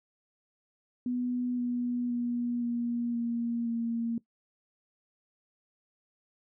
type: tone with pitch steps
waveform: sine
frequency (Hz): 246.9 / 243.8 / 240.7 / 237.7 / 234.7 / 231.7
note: B3 / B3 / B3 / A#3 / A#3 / A#3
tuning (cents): 0 / -22 / -44 / +34 / +12 / -10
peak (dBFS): -28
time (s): 1.06-4.18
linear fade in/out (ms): 2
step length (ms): 520
effects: noise-tail reverb RT60 0.1 s tail -19 dB re dry